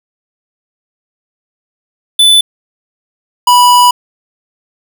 square tone pair in turn, 3498 / 981.6 Hz, A7 / B5, -11 / -11 cents, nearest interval octave + minor seventh, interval 2200 cents, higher first, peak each -4 dBFS, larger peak neither, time 2.19-2.41 / 3.47-3.91 s, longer second, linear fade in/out 5 ms, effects none

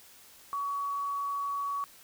sine tone, 1128 Hz, C#6, 30 cents sharp, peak -30 dBFS, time 0.53-1.84 s, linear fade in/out 0 ms, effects white hiss -55 dBFS RMS until 2.03 s

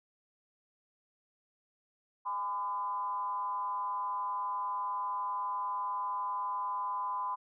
sine tone with frequency modulation, 1011 Hz, B5, 40 cents sharp, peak -32 dBFS, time 2.25-7.36 s, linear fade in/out 20 ms, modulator 191 Hz, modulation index 0.57, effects none

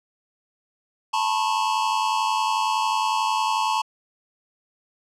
square tone cluster, 878 / 969 / 1083 Hz, A5 / B5 / C#6, -4 / -33 / -41 cents, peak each -24 / -27 / -27 dBFS, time 1.13-3.82 s, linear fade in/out 10 ms, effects low-pass 7000 Hz 12 dB/octave

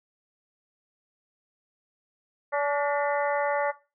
harmonic tone with a mistuned harmonic, 287.3 Hz, D4, 38 cents flat, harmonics 2 / 3 / 4 / 5 / 6 / 7, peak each -26 / -30 / -32 / -34 / -36 / -37 dBFS, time 2.52-3.72 s, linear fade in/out 20 ms, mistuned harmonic 6, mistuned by +71 cents, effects noise-tail reverb RT60 0.3 s tail -18 dB re dry

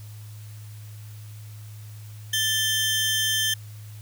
sawtooth tone pair together, 1760 / 3136 Hz, A6 / G7, 0 / 0 cents, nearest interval minor seventh, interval 1000 cents, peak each -23 / -20 dBFS, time 2.33-3.54 s, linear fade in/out 5 ms, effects added 106 Hz sine -38 dBFS peak until 4.01 s + white hiss -52 dBFS RMS until 4.01 s

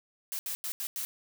blue noise bursts at uneven times, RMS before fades -35 dBFS, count 5, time 0.32-0.39 / 0.46-0.55 / 0.64-0.72 / 0.8-0.87 / 0.96-1.05 s, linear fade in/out 0 ms, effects none

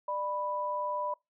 sine tone pair together, 596.4 / 987.8 Hz, D5 / B5, +27 / 0 cents, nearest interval major sixth, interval 873 cents, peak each -35 / -32 dBFS, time 0.08-1.14 s, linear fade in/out 5 ms, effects noise-tail reverb RT60 0.2 s tail -24 dB re dry

